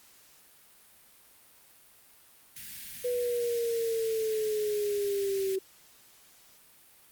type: band-stop noise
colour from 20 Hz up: white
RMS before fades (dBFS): -43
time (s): 2.56-5.56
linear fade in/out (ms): 5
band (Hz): 260 to 1600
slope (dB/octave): 48
type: linear sweep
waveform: sine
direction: down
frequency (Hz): 493.9 to 380.4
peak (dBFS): -27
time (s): 3.04-5.59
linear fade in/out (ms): 10
effects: white hiss -58 dBFS RMS until 7.11 s + Opus 48 kbps